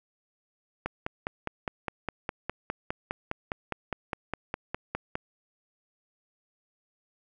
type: click train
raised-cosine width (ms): 0.5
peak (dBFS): -15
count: 22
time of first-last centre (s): 0.86-5.154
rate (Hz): 4.89
effects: none